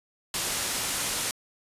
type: low-pass noise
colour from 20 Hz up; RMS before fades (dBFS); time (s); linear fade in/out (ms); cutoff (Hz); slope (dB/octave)
white; -30; 0.34-1.31; 2; 11000; 24
effects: resampled to 32000 Hz